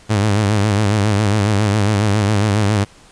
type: tone with vibrato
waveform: sawtooth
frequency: 103.83 Hz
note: G#2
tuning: in tune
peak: -9 dBFS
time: 0.09-2.85 s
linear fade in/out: 20 ms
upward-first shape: sine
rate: 7.3 Hz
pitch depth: 89 cents each way
effects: pink hiss -46 dBFS RMS until 3.11 s + resampled to 22050 Hz